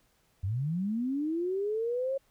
sine linear sweep, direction up, 87.31 to 549 Hz, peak -28 dBFS, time 0.43-2.18 s, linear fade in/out 10 ms, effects pink hiss -69 dBFS RMS until 2.3 s

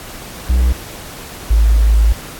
triangle / sine tone pair in turn, 61.74 / 54.3 Hz, B1 / A1, 0 / -22 cents, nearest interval major second, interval 222 cents, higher first, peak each -7 dBFS, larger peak neither, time 0.49-0.73 / 1.5-2.13 s, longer second, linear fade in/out 10 ms, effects pink hiss -32 dBFS RMS until 2.39 s + AAC 64 kbps

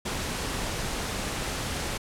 pink noise, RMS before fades -31 dBFS, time 0.05-1.98 s, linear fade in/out 10 ms, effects low-pass 10000 Hz 12 dB/octave

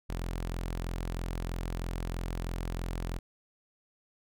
sawtooth tone, 43.1 Hz, F1, 22 cents flat, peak -29 dBFS, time 0.09-3.19 s, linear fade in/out 10 ms, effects none

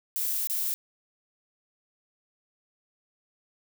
violet noise with dropouts, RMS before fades -29 dBFS, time 0.16-0.74 s, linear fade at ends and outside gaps 0 ms, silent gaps 0.472-0.498 s, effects none

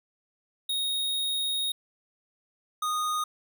square tone pair in turn, 3739 / 1236.3 Hz, A#7 / D#6, +4 / -11 cents, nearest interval octave + perfect fifth, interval 1915 cents, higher first, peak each -27 dBFS, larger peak neither, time 0.69-1.72 / 2.82-3.24 s, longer first, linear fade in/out 5 ms, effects none

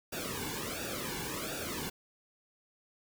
pink noise with flanger, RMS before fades -38 dBFS, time 0.12-1.9 s, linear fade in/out 10 ms, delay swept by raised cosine 0.95 to 1.6 ms, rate 1.4 Hz, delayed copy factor -0.85, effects none

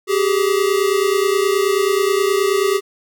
square tone pair together, 385.9 / 415.3 Hz, G4 / G#4, -27 / 0 cents, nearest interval minor second, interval 127 cents, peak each -17 / -19 dBFS, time 0.07-2.81 s, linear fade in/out 50 ms, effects none

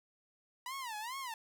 sawtooth tone with vibrato, 960 Hz, B5, 49 cents flat, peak -36 dBFS, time 0.66-1.34 s, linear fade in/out 2 ms, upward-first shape sine, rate 2.4 Hz, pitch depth 230 cents each way, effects none

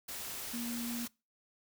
sine tone in noise, 236.6 Hz, A#3, 26 cents sharp, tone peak -37 dBFS, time 0.53-1.06 s, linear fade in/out 10 ms, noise white, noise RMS -42 dBFS, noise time 0.08-1.08 s, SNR +2 dB, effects noise-tail reverb RT60 0.3 s tail -25 dB re dry

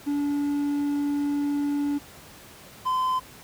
triangle tone pair in turn, 287.9 / 1026 Hz, D4 / C6, -34 / -34 cents, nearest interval octave + minor seventh, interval 2200 cents, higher second, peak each -21 / -20 dBFS, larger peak second, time 0.06-1.99 / 2.85-3.2 s, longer first, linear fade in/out 20 ms, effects pink hiss -47 dBFS RMS until 3.43 s + high-pass 60 Hz 12 dB/octave

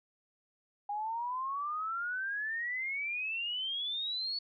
sine exponential sweep, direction up, 810 to 4463 Hz, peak -33 dBFS, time 0.89-4.39 s, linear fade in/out 5 ms, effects none

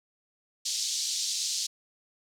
white band-pass noise, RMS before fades -31 dBFS, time 0.65-1.67 s, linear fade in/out 10 ms, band 3900 to 6700 Hz, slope 24 dB/octave, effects none

